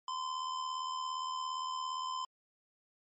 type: tone with amplitude modulation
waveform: square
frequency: 1029 Hz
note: C6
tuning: 29 cents flat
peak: -34 dBFS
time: 0.08-2.25 s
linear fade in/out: 2 ms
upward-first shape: sine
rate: 77.4 Hz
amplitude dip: 50%
effects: MP3 32 kbps